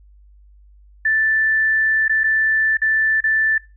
sine tone with dropouts, 1762 Hz, A6, 2 cents sharp, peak -14 dBFS, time 1.05-3.58 s, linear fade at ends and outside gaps 5 ms, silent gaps 2.081-2.094 / 2.235-2.24 / 2.771-2.817 / 3.206-3.239 s, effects noise-tail reverb RT60 0.3 s tail -22 dB re dry + added 50 Hz sine -45 dBFS peak until 3.76 s

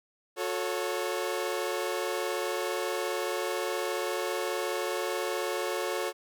sawtooth chord, F# minor, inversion none, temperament equal with one note detuned, 361.3 / 440 / 554.4 Hz, F#4 / A4 / C#5, -41 / 0 / 0 cents, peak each -30 dBFS, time 0.36-6.13 s, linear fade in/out 50 ms, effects none

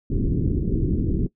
pink low-pass noise, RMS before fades -22 dBFS, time 0.1-1.27 s, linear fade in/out 5 ms, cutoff 390 Hz, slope 48 dB/octave, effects noise-tail reverb RT60 0.1 s tail -18 dB re dry

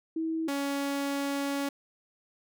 sine / sawtooth tone pair in turn, 323 / 280.2 Hz, E4 / C#4, -35 / +19 cents, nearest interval major second, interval 246 cents, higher first, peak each -28 / -25 dBFS, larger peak second, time 0.16-0.48 / 0.48-1.69 s, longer second, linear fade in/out 5 ms, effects none

